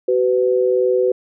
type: tone pair together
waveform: sine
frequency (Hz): 377.9 / 500.7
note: F#4 / B4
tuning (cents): +37 / +24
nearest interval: perfect fourth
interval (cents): 487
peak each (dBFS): -16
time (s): 0.08-1.12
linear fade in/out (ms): 5
effects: none